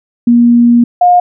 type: tone pair in turn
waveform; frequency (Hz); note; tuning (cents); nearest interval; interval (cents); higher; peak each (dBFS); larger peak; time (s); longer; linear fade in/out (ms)
sine; 237.9 / 712.9; A#3 / F5; +35 / +35; octave + perfect fifth; 1900; second; -3; neither; 0.27-0.84 / 1.01-1.2; first; 5
effects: none